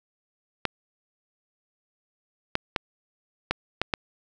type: clicks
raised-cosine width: 0.3 ms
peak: -7 dBFS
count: 6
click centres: 0.653 / 2.554 / 2.762 / 3.51 / 3.816 / 3.938 s
effects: none